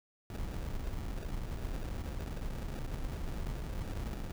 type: noise with sample-and-hold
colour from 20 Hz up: brown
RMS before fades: -38 dBFS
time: 0.3-4.32 s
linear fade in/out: 2 ms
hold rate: 1050 Hz
effects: none